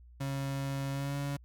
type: tone with pitch glide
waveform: 35% pulse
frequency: 137.4 to 141.43 Hz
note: C#3 to C#3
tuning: -15 to +35 cents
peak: -31 dBFS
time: 0.2-1.37 s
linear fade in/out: 10 ms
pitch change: +50 cents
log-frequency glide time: 0.91-1.16 s
effects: added 60 Hz sine -52 dBFS peak until 1.44 s